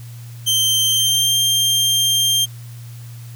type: tone with pitch glide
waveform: sawtooth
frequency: 3132 to 3181 Hz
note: G7 to G7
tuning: -2 to +25 cents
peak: -11 dBFS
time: 0.46-2.46 s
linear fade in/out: 20 ms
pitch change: +27 cents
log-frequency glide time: 0.83-1.38 s
effects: added 118 Hz sine -32 dBFS peak until 3.35 s + white hiss -46 dBFS RMS until 3.35 s